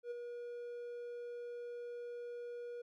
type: tone with ADSR envelope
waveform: triangle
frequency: 480 Hz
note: B4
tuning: 49 cents flat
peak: -36 dBFS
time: 0.03-2.82 s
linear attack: 80 ms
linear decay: 16 ms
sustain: -5 dB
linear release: 9 ms
effects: none